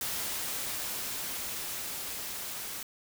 white noise with level ramp, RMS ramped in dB -34 to -39 dBFS, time 0.01-2.83 s, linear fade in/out 2 ms, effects none

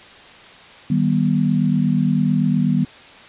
sine chord, Eb augmented, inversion none, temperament just, 155.56 / 194.45 / 243.1 Hz, Eb3 / G3 / B3, 0 / -14 / -27 cents, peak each -19 dBFS, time 0.9-2.85 s, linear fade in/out 5 ms, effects white hiss -42 dBFS RMS until 3.28 s + resampled to 8000 Hz

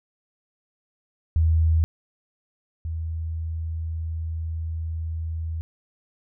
sine tone pair in turn, 80.7 / 81.09 Hz, E2 / E2, -36 / -28 cents, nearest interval unison, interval 8 cents, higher second, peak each -16 / -26 dBFS, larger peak first, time 1.36-1.84 / 2.85-5.61 s, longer second, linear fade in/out 0 ms, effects none

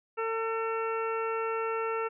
harmonic tone, 450 Hz, A4, 39 cents sharp, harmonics 1 / 2 / 3 / 4 / 5 / 6, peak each -31 / -37 / -34 / -46 / -44 / -42 dBFS, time 0.17-2.09 s, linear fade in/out 20 ms, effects none

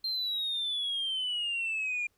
sine exponential sweep, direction down, 4186 to 2400 Hz, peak -28 dBFS, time 0.04-2.07 s, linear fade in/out 5 ms, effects tanh soft clip ceiling -27 dBFS + pink hiss -73 dBFS RMS until 2.17 s

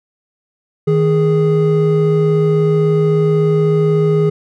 triangle tone pair together, 157.19 / 415.3 Hz, D#3 / G#4, +18 / 0 cents, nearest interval octave + perfect fourth, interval 1682 cents, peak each -11 dBFS, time 0.87-4.3 s, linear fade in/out 10 ms, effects none

